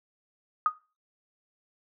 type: tone with exponential decay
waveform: sine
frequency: 1244.5 Hz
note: D#6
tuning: in tune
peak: -16 dBFS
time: 0.66-0.74 s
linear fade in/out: 1 ms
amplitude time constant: 17 ms
effects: noise-tail reverb RT60 0.3 s tail -17 dB re dry

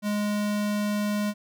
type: tone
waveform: square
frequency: 207.7 Hz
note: G#3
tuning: in tune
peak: -25 dBFS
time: 0.02-1.34 s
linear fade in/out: 50 ms
effects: none

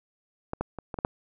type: clicks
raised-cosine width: 1 ms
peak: -16 / -14 / -22 / -20 / -18 / -10 dBFS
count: 6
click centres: 0.534 / 0.61 / 0.787 / 0.942 / 0.988 / 1.049 s
effects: none

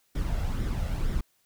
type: noise with flanger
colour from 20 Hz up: brown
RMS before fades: -28 dBFS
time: 0.15-1.21 s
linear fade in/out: 5 ms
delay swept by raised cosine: 0.55 to 1.51 ms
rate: 2.1 Hz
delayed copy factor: +0.5
effects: white hiss -69 dBFS RMS until 1.45 s

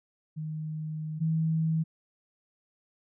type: tone pair in turn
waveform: sine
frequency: 155.56 / 160.4 Hz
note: D#3 / E3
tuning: 0 / -47 cents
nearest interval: minor second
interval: 53 cents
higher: second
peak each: -32 / -24 dBFS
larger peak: second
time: 0.36-1.2 / 1.2-1.84 s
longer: first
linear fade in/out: 20 ms
effects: none

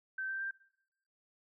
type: tone with pitch steps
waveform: sine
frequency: 1547 / 1563.2 / 1579.5 Hz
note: G6 / G6 / G6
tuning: -23 / -5 / +13 cents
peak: -35 dBFS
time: 0.18-0.51 s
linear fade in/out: 5 ms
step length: 110 ms
effects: noise-tail reverb RT60 0.8 s tail -22 dB re dry

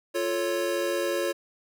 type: chord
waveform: square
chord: F augmented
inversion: none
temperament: equal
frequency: 349.2 / 440 / 554.4 Hz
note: F4 / A4 / C#5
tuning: 0 / 0 / 0 cents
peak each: -30 / -34 / -29 dBFS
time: 0.14-1.33 s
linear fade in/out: 20 ms
effects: none

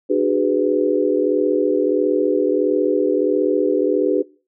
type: chord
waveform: sine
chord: G# half-diminished seventh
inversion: second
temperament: just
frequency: 299 / 373.8 / 415.3 / 498.4 Hz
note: D4 / F#4 / G#4 / B4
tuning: +31 / +18 / 0 / +16 cents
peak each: -20 dBFS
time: 0.09-4.23 s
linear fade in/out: 20 ms
effects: noise-tail reverb RT60 0.4 s tail -24 dB re dry

